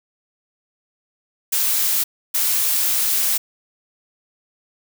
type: noise bursts at uneven times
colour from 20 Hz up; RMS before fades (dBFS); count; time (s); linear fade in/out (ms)
blue; -19; 2; 1.52-2.04 / 2.34-3.38; 10
effects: none